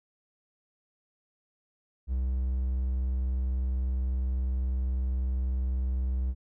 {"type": "tone with vibrato", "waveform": "triangle", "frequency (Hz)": 64, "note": "C2", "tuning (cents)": -38, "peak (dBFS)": -24, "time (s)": [2.07, 6.35], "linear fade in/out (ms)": 50, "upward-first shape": "triangle", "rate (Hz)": 20, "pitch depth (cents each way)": 78, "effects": []}